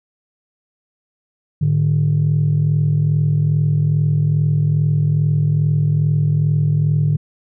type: tone pair together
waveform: sine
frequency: 107.6 / 150 Hz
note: A2 / D3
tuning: -38 / +37 cents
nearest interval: tritone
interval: 575 cents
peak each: -17 / -13 dBFS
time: 1.61-7.17 s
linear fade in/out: 10 ms
effects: tanh soft clip ceiling -8 dBFS